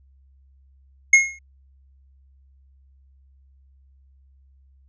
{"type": "tone with exponential decay", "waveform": "square", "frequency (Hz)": 2157, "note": "C#7", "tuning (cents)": -48, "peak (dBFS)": -7, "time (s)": [1.13, 1.39], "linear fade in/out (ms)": 5, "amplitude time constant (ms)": 56, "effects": ["added 67 Hz sine -52 dBFS peak until 4.88 s", "resampled to 16000 Hz"]}